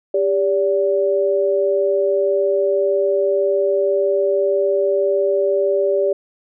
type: tone pair together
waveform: sine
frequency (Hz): 397.8 / 576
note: G4 / D5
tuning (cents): +25 / -34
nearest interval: tritone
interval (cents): 641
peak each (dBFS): -17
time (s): 0.14-6.13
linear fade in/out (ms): 5
effects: none